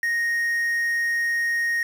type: tone with quantisation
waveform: triangle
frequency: 1864.7 Hz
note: A#6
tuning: in tune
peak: -19 dBFS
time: 0.03-1.83 s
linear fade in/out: 2 ms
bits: 7
effects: none